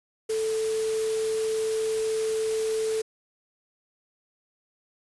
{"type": "tone in noise", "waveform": "sine", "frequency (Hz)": 440, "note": "A4", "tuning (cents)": 0, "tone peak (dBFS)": -24, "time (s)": [0.29, 3.02], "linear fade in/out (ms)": 10, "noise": "white", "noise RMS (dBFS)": -37, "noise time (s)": [0.29, 3.02], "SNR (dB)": 10, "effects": ["resampled to 24000 Hz"]}